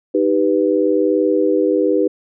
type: chord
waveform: sine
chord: Eb augmented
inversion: none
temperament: equal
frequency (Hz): 311.1 / 392 / 493.9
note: Eb4 / G4 / B4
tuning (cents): 0 / 0 / 0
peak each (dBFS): -17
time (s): 0.14-2.08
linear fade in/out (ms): 10
effects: none